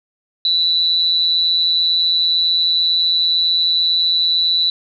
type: tone with amplitude modulation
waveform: sine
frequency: 3959 Hz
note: B7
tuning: 3 cents sharp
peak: -10 dBFS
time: 0.45-4.7 s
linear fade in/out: 2 ms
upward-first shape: sine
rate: 169 Hz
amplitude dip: 60%
effects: none